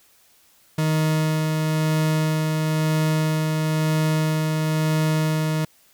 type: tone with tremolo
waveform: 40% pulse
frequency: 156.3 Hz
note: D#3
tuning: 8 cents sharp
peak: -17 dBFS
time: 0.78-5.65 s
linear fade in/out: 5 ms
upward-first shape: sine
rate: 1 Hz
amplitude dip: 25%
effects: white hiss -57 dBFS RMS until 5.93 s